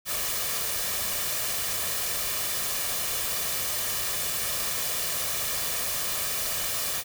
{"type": "noise with comb filter", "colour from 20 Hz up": "white", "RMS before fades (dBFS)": -29, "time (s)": [0.05, 7.04], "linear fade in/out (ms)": 50, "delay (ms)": 1.7, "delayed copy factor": 0.5, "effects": []}